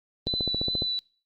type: tone with vibrato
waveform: sine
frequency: 3985 Hz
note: B7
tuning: 15 cents sharp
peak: -26 dBFS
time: 0.27-0.99 s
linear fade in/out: 0 ms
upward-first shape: sine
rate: 2.5 Hz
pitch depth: 14 cents each way
type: click train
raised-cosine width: 2 ms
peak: -17 dBFS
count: 9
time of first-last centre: 0.27-0.822 s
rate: 14.5 Hz
effects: noise-tail reverb RT60 0.4 s tail -23 dB re dry + Opus 32 kbps